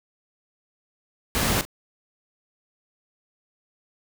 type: noise with echo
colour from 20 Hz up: pink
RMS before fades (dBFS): -23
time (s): 1.35-1.61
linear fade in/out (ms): 0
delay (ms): 41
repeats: 1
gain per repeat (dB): -15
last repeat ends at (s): 1.651
effects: none